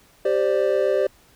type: chord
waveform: triangle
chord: G suspended fourth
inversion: none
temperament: equal with one note detuned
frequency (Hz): 392 / 523.3 / 591.1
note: G4 / C5 / D5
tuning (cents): 0 / 0 / +11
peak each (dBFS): -20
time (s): 0.25-1.07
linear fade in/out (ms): 5
effects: pink hiss -55 dBFS RMS until 1.35 s